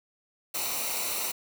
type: noise with comb filter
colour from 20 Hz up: white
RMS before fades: -31 dBFS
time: 0.54-1.32 s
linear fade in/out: 10 ms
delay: 0.6 ms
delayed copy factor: -0.65
effects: none